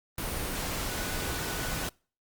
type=tone in noise; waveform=sine; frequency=1482 Hz; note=F#6; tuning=2 cents sharp; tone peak=-42 dBFS; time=0.89-1.87 s; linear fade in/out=2 ms; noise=pink; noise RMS=-33 dBFS; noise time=0.18-1.89 s; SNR=-12 dB; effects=noise-tail reverb RT60 0.4 s tail -26 dB re dry + Opus 32 kbps